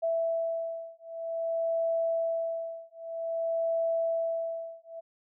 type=beating tone pair; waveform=sine; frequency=661 / 661.52 Hz; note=E5 / E5; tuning=+5 / +6 cents; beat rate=0.52 Hz; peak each=-31 dBFS; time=0.02-5.01 s; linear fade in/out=20 ms; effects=none